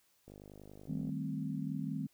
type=click train; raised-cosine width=2 ms; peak=-39 dBFS; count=42; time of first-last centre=0.28-1.092 s; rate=50.5 Hz
type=chord; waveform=sine; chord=A half-diminished seventh; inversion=second; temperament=equal; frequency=155.56 / 196 / 220 / 261.6 Hz; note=Eb3 / G3 / A3 / C4; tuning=0 / 0 / 0 / 0 cents; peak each=-39 / -41 / -43 / -40 dBFS; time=0.88-2.07 s; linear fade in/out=10 ms
effects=white hiss -72 dBFS RMS until 2.13 s